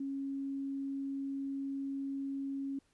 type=tone; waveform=sine; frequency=274.4 Hz; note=C#4; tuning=17 cents flat; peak=-35 dBFS; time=0-2.79 s; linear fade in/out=5 ms; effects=pink hiss -73 dBFS RMS until 2.93 s + resampled to 24000 Hz